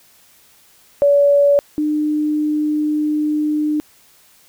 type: tone pair in turn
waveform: sine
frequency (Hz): 570 / 301.9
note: C#5 / D4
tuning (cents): +48 / +48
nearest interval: major seventh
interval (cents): 1100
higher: first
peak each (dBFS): -9 / -15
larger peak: first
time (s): 1.02-1.59 / 1.78-3.8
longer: second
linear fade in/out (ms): 0
effects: white hiss -51 dBFS RMS until 4.48 s